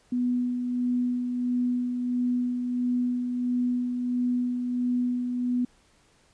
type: tone with tremolo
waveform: sine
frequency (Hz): 246.6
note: B3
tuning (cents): -2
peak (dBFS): -22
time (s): 0.12-5.65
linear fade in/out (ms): 5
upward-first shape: sine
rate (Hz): 1.5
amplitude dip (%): 40
effects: pink hiss -62 dBFS RMS until 6.33 s + resampled to 22050 Hz